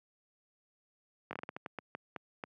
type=slowing click train; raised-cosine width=0.5 ms; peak=-24 dBFS; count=12; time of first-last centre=1.31-2.438 s; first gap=20 ms; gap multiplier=1.3; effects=high-pass 150 Hz 12 dB/octave